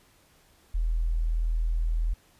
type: tone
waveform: sine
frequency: 40.73 Hz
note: E1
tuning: 20 cents flat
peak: -23 dBFS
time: 0.74-2.14 s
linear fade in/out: 10 ms
effects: pink hiss -61 dBFS RMS until 2.39 s + resampled to 32000 Hz